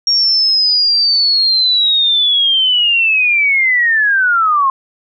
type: linear sweep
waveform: sine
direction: down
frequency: 5588 to 1050 Hz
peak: -9 dBFS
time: 0.07-4.7 s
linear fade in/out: 2 ms
effects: none